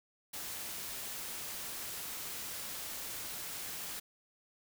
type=noise; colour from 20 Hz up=white; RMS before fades=-42 dBFS; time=0.33-4 s; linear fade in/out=10 ms; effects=none